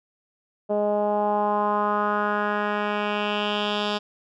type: tone with low-pass filter sweep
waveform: 10% pulse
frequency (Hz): 207.7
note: G#3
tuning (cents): 0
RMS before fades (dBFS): -24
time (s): 0.69-3.99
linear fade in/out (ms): 20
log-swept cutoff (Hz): 580 to 4100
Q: 3
effects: none